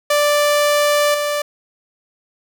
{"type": "tone with level steps", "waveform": "sawtooth", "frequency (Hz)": 587.3, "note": "D5", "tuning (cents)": 0, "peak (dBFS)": [-9, -14], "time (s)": [0.1, 1.42], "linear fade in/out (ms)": 5, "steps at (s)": 1.14, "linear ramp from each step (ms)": 5, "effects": []}